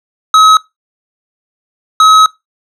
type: tone pair in turn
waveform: square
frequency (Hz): 1279 / 1279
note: D#6 / D#6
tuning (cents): +47 / +47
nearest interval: unison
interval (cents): 0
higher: neither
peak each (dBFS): -3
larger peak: neither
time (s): 0.34-0.57 / 2-2.26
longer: second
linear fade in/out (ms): 2
effects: noise-tail reverb RT60 0.2 s tail -22 dB re dry + low-pass 6000 Hz 12 dB/octave